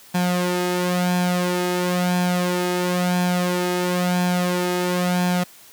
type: tone with flanger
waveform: sawtooth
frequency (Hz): 179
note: F3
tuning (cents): +43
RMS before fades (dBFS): -21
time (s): 0.14-5.44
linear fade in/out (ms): 10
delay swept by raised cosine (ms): 1.2 to 2.4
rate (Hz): 0.98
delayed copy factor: +0.65
effects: white hiss -47 dBFS RMS until 5.72 s + high-pass 80 Hz 12 dB/octave